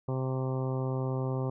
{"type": "harmonic tone with a mistuned harmonic", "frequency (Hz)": 130.81, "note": "C3", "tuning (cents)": 0, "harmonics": [1, 2, 3, 4, 5, 6, 7, 8, 9], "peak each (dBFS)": [-30, -38, -37, -39, -45, -46, -46, -47, -49], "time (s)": [0.08, 1.5], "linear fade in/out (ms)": 5, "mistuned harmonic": 9, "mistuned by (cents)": -19, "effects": []}